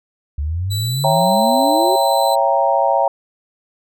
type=exponential sweep; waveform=sine; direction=up; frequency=69.5 to 390 Hz; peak=-18 dBFS; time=0.38-1.96 s; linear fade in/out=5 ms
type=tone with pitch glide; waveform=sawtooth; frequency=3951 to 4025 Hz; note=B7 to B7; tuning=0 to +32 cents; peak=-21 dBFS; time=0.7-2.36 s; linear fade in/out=20 ms; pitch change=+32 cents; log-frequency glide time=0.84-1.29 s
type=chord; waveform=sine; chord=C# diminished seventh; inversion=none; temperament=equal with one note detuned; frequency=554.4 / 670 / 784 / 932.3 Hz; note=C#5 / E5 / G5 / Bb5; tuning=0 / +28 / 0 / 0 cents; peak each=-18 dBFS; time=1.04-3.08 s; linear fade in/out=2 ms
effects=none